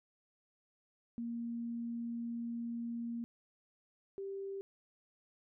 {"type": "tone pair in turn", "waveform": "sine", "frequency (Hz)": [234.2, 392.1], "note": ["A#3", "G4"], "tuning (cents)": [8, 0], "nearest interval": "major sixth", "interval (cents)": 892, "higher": "second", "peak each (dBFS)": [-37, -39], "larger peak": "first", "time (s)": [[1.18, 3.24], [4.18, 4.61]], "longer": "first", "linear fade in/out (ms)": 0, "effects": []}